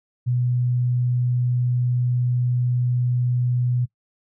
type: tone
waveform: sine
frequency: 123.47 Hz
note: B2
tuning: in tune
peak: -18 dBFS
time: 0.26-3.86 s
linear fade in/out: 20 ms
effects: noise-tail reverb RT60 0.1 s tail -21 dB re dry